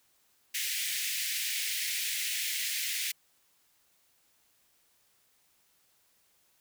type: high-pass noise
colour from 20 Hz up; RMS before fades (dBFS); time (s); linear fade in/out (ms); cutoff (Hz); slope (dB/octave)
pink; -33; 0.54-3.12; 10; 1900; 48
effects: white hiss -69 dBFS RMS until 6.6 s